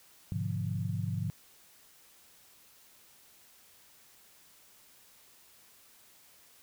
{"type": "chord", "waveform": "sine", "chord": "G# diminished seventh", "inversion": "none", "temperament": "equal with one note detuned", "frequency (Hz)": [103.83, 126.07, 146.83, 174.61], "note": ["G#2", "B2", "D3", "F3"], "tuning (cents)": [0, 36, 0, 0], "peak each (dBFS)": [-34, -38, -38, -37], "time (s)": [0.32, 1.3], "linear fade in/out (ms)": 0, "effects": ["white hiss -60 dBFS RMS until 6.62 s"]}